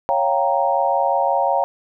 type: chord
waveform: sine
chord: G half-diminished seventh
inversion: second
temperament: equal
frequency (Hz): 554.4 / 698.5 / 784 / 932.3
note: Db5 / F5 / G5 / Bb5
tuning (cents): 0 / 0 / 0 / 0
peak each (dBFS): -21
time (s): 0.09-1.64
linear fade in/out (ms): 0
effects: none